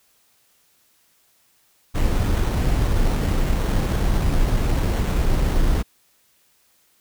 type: noise with sample-and-hold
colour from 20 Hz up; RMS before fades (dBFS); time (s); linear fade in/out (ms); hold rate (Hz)
brown; -19; 1.94-5.83; 20; 4900
effects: white hiss -61 dBFS RMS until 7 s